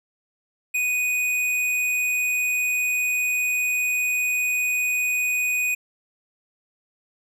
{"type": "tone with tanh clipping", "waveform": "sine", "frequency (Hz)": 2485, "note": "D#7", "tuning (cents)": -3, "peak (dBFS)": -22, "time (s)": [0.74, 5.75], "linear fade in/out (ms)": 10, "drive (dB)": 16, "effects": []}